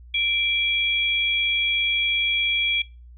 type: tone pair together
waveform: sine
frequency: 2349 / 3317 Hz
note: D7 / G#7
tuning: 0 / -3 cents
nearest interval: tritone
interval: 597 cents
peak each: -23 dBFS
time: 0.14-2.82 s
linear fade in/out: 5 ms
effects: noise-tail reverb RT60 0.3 s tail -21 dB re dry + added 60 Hz sine -42 dBFS peak until 3.17 s